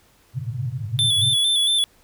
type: band-pass noise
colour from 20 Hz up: white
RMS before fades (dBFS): -27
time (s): 0.33-1.37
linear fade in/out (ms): 50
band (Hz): 100 to 140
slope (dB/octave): 96
type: tone with vibrato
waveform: square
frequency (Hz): 3469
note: A7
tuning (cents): -25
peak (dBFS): -17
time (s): 0.99-1.84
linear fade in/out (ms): 0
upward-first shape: square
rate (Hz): 4.4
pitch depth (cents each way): 39
effects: pink hiss -57 dBFS RMS until 2.03 s